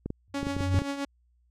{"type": "clicks", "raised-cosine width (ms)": 3, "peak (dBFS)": -19, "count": 8, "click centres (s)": [0.06, 0.104, 0.43, 0.469, 0.566, 0.607, 0.744, 0.819]}
{"type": "tone with exponential growth", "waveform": "sine", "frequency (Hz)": 92.5, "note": "F#2", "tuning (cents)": 0, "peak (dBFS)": -18, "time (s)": [0.28, 0.79], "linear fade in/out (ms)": 0, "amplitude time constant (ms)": 110}
{"type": "tone with tremolo", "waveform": "sawtooth", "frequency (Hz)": 280, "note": "C#4", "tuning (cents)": 18, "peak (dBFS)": -24, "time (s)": [0.34, 1.05], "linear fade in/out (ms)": 5, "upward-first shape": "triangle", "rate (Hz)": 7.6, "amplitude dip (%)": 65}
{"effects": ["added 60 Hz sine -63 dBFS peak until 1.5 s", "low-pass 8000 Hz 12 dB/octave"]}